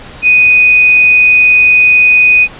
sine tone, 2489 Hz, D#7, in tune, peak -3 dBFS, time 0.22-2.48 s, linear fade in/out 50 ms, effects pink hiss -31 dBFS RMS until 2.59 s + resampled to 8000 Hz

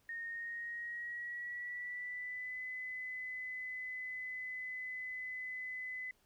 sine tone with pitch glide, 1848 to 2015 Hz, A#6 to B6, -16 to +34 cents, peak -40 dBFS, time 0.09-6.11 s, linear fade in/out 2 ms, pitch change +150 cents, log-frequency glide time 0.29-2.62 s, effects pink hiss -73 dBFS RMS until 6.25 s

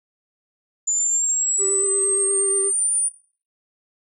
sine linear sweep, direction up, 7040 to 9397 Hz, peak -18 dBFS, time 0.87-3.09 s, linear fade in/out 10 ms
triangle tone with vibrato, 392 Hz, G4, in tune, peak -22 dBFS, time 1.58-2.72 s, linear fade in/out 50 ms, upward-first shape sine, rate 8.5 Hz, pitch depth 25 cents each way
effects noise-tail reverb RT60 0.4 s tail -17 dB re dry

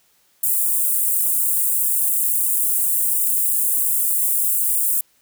white high-pass noise, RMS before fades -19 dBFS, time 0.43-5.01 s, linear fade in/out 5 ms, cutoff 8200 Hz, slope 48 dB/octave, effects white hiss -60 dBFS RMS until 5.21 s

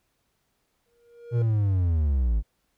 triangle tone with exponential growth, 472.5 Hz, A#4, 23 cents sharp, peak -28 dBFS, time 0.86-1.42 s, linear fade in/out 1 ms, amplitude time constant 120 ms
triangle linear sweep, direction down, 122.7 to 50 Hz, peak -18 dBFS, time 1.31-2.43 s, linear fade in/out 50 ms
effects pink hiss -73 dBFS RMS until 2.77 s

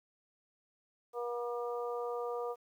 harmonic tone, 239.9 Hz, A#3, 50 cents sharp, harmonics 2 / 3 / 4 / 5, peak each -36 / -43 / -46 / -44 dBFS, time 1.13-2.56 s, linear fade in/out 50 ms, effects 11-bit

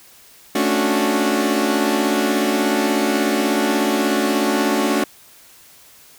sawtooth chord, D major seventh, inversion second, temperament equal with one note detuned, 220 / 277.2 / 293.7 / 366.6 Hz, A3 / C#4 / D4 / F#4, 0 / 0 / 0 / -16 cents, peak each -18 dBFS, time 0.55-5.04 s, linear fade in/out 5 ms, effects white hiss -47 dBFS RMS until 6.18 s

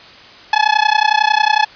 sawtooth tone with amplitude modulation, 855 Hz, A5, 50 cents flat, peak -3 dBFS, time 0.53-1.65 s, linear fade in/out 2 ms, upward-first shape sine, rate 31 Hz, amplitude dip 95%, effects white hiss -39 dBFS RMS until 1.75 s + resampled to 11025 Hz

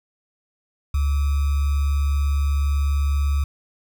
sine tone with sample-and-hold, 71 Hz, C#2, 42 cents sharp, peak -17 dBFS, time 0.94-3.44 s, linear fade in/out 5 ms, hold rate 1225 Hz, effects none

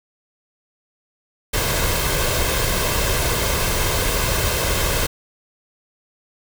pink noise with comb filter, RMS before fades -20 dBFS, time 1.53-5.07 s, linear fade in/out 10 ms, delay 1.9 ms, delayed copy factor +0.5, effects none

